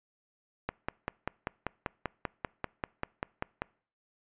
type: click train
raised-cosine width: 0.5 ms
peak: -16 dBFS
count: 16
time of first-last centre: 0.69-3.62 s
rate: 5.12 Hz
effects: noise-tail reverb RT60 0.5 s tail -25 dB re dry + resampled to 8000 Hz